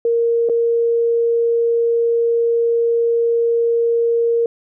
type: tone with dropouts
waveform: sine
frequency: 465.8 Hz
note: A#4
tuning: 1 cent flat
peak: -13 dBFS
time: 0.05-4.46 s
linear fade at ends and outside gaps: 2 ms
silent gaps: 0.489-0.496 s
effects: none